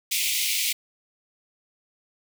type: high-pass noise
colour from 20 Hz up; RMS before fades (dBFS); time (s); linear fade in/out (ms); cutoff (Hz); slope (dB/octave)
pink; -25; 0.11-0.73; 10; 2100; 96
effects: none